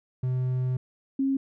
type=tone pair in turn; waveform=triangle / sine; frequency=127.6 / 270.4 Hz; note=C3 / C#4; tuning=-43 / -43 cents; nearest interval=octave + minor second; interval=1300 cents; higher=second; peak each=-22 dBFS; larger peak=neither; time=0.23-0.77 / 1.19-1.37 s; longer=first; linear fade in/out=5 ms; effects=none